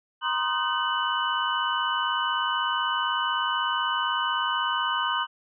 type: tone cluster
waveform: sine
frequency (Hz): 949 / 1049 / 1233 / 1526 / 2977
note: A#5 / C6 / D#6 / G6 / F#7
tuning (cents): +31 / +4 / -16 / -47 / +10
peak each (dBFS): -30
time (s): 0.21-5.27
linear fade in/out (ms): 50
effects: none